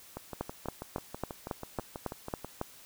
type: two click trains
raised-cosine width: 1 ms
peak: -18 / -24 dBFS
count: 9 / 15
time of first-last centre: 0.41-2.614 / 0.17-2.446 s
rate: 3.63 / 6.15 Hz
effects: white hiss -54 dBFS RMS until 2.85 s